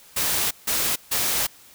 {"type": "noise bursts at uneven times", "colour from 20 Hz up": "white", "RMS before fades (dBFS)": -23, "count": 3, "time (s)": [[0.16, 0.51], [0.67, 0.96], [1.11, 1.47]], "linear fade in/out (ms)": 10, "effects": ["white hiss -50 dBFS RMS until 1.74 s"]}